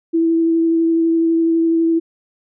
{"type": "tone with vibrato", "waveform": "sine", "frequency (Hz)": 329.6, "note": "E4", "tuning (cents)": 0, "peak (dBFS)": -12, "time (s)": [0.13, 2], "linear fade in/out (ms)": 20, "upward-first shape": "triangle", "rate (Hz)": 12, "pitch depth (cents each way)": 14, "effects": []}